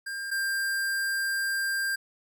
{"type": "tone pair in turn", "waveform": "square", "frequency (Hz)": [1600, 1590.8], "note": ["G6", "G6"], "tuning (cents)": [35, 25], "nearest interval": "unison", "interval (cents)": 10, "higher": "first", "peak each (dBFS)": [-33, -27], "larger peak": "second", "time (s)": [[0.06, 0.31], [0.31, 1.96]], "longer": "second", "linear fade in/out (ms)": 10, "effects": []}